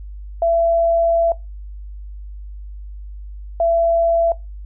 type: tone bursts at uneven times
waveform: sine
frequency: 671 Hz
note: E5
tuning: 31 cents sharp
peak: -13 dBFS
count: 2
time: 0.42-1.32 / 3.6-4.32 s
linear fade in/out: 2 ms
effects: noise-tail reverb RT60 0.2 s tail -19 dB re dry + added 50 Hz sine -30 dBFS peak until 4.65 s